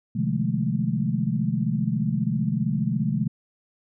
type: tone cluster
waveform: sine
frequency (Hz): 128.3 / 148.5 / 171.6 / 204.6 / 219.6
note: C3 / D3 / F3 / G#3 / A3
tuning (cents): -34 / +20 / -30 / -26 / -3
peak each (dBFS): -28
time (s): 0.15-3.28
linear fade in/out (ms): 10
effects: none